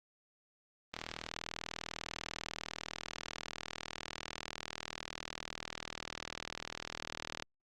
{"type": "click train", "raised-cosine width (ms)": 0.2, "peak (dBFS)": -21, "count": 261, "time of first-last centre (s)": [0.94, 7.424], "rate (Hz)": 40.1, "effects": ["Opus 24 kbps"]}